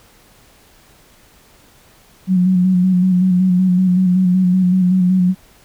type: tone with vibrato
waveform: sine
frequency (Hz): 183.3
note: F#3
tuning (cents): -16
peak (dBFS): -10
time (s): 2.27-5.35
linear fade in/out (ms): 50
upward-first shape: square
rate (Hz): 5.3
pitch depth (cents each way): 32
effects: pink hiss -49 dBFS RMS until 5.64 s